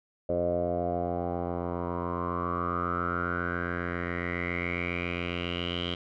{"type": "tone with low-pass filter sweep", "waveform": "10% pulse", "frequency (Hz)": 87.31, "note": "F2", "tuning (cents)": 0, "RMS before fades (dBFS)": -31, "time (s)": [0.29, 5.95], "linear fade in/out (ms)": 5, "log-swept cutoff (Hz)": [580, 3200], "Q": 8.6, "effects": []}